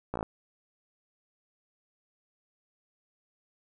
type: slowing click train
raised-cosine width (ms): 1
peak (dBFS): -18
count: 6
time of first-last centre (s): 0.14-0.228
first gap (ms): 16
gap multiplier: 1.05
effects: none